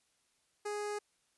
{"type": "tone with notch filter", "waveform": "sawtooth", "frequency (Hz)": 415.3, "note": "G#4", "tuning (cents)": 0, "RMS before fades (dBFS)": -38, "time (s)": [0.65, 0.99], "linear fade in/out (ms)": 10, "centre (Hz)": 3300, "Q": 1.5, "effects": ["white hiss -75 dBFS RMS until 1.37 s", "resampled to 24000 Hz"]}